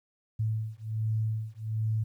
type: beating tone pair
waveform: sine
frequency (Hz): 109.2 / 110.5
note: A2 / A2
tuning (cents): -13 / +8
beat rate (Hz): 1.3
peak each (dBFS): -31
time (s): 0.39-2.04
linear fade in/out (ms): 10
effects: 11-bit